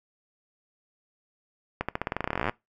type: accelerating click train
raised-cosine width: 0.5 ms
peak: -12 dBFS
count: 23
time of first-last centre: 1.81-2.495 s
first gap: 76 ms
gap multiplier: 0.9
effects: noise-tail reverb RT60 0.2 s tail -22 dB re dry